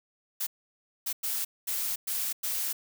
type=noise bursts at uneven times; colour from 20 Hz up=blue; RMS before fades=-31 dBFS; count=6; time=0.4-0.47 / 1.06-1.13 / 1.23-1.45 / 1.67-1.96 / 2.07-2.33 / 2.43-2.73 s; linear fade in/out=10 ms; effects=none